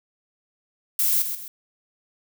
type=noise with echo; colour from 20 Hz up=violet; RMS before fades=-21 dBFS; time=0.99-1.22 s; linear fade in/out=2 ms; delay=130 ms; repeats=2; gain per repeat=-8 dB; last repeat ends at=1.48 s; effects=none